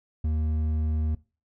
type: tone with hard clipping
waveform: sine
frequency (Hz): 77.78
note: D#2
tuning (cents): 0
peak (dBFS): -25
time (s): 0.24-1.15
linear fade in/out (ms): 5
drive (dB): 6
effects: noise-tail reverb RT60 0.3 s tail -19 dB re dry